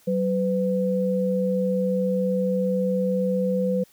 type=tone pair together; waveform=sine; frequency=188.41 / 503 Hz; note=F#3 / B4; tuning=+32 / +32 cents; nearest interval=octave + perfect fourth; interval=1700 cents; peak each=-23 dBFS; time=0.07-3.84 s; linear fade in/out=10 ms; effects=white hiss -57 dBFS RMS until 3.92 s